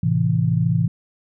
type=chord; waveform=sine; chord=A minor; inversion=none; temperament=just; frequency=110 / 132 / 165 Hz; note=A2 / C3 / E3; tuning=0 / +16 / +2 cents; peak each=-21 / -21 / -19 dBFS; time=0.03-0.88 s; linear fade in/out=5 ms; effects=none